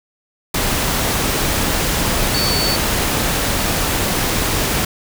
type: tone in noise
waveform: sine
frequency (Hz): 4489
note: C#8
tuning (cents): +21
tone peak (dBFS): -19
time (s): 2.34-2.76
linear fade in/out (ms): 5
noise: pink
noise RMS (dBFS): -18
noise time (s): 0.54-4.85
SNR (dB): -4
effects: none